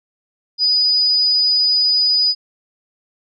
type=tone; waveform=sine; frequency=4956 Hz; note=D#8; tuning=8 cents flat; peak=-12 dBFS; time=0.58-2.35 s; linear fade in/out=50 ms; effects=none